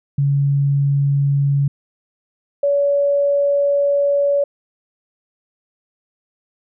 sine tone pair in turn, 140.6 / 567.5 Hz, C#3 / C#5, +25 / +41 cents, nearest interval 2 octaves, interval 2416 cents, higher second, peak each -13 dBFS, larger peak neither, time 0.18-1.68 / 2.63-4.44 s, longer second, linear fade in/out 5 ms, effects none

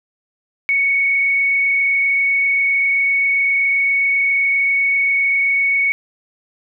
sine tone with frequency modulation, 2223 Hz, C#7, 4 cents sharp, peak -13 dBFS, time 0.69-5.92 s, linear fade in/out 0 ms, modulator 27.6 Hz, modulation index 0.73, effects none

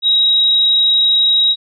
sine tone, 3818 Hz, A#7, 41 cents sharp, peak -9 dBFS, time 0.02-1.56 s, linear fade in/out 50 ms, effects none

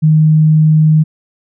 sine tone, 155.56 Hz, D#3, in tune, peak -5 dBFS, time 0.02-1.04 s, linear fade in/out 20 ms, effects none

